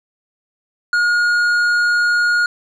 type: tone with tanh clipping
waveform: sine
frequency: 1434 Hz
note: F6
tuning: 45 cents sharp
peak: -14 dBFS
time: 0.93-2.46 s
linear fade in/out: 2 ms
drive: 8 dB
effects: none